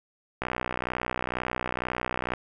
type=click train; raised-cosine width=0.5 ms; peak=-13 dBFS; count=120; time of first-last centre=0.42-2.336 s; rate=62.1 Hz; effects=none